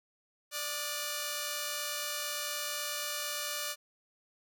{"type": "tone cluster", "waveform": "5% pulse", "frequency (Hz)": [589, 1230, 1448], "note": ["D5", "D#6", "F#6"], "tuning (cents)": [5, -20, -38], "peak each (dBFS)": [-25, -32, -28], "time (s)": [0.51, 3.76], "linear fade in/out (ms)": 50, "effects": []}